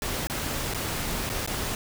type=noise with dropouts; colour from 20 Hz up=pink; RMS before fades=-30 dBFS; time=0.02-1.75 s; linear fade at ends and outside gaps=1 ms; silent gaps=0.271-0.298 / 0.738-0.745 / 1.293-1.299 / 1.463-1.475 s; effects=none